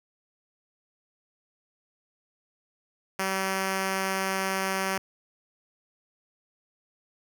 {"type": "tone", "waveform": "5% pulse", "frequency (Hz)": 191.6, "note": "G3", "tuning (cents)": -39, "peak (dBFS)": -15, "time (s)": [3.19, 4.98], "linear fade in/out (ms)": 5, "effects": []}